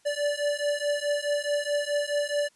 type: beating tone pair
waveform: square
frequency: 580 / 584.7 Hz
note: D5 / D5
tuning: -22 / -8 cents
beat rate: 4.7 Hz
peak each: -29 dBFS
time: 0.05-2.49 s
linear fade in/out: 20 ms
effects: white hiss -64 dBFS RMS until 2.55 s + resampled to 24000 Hz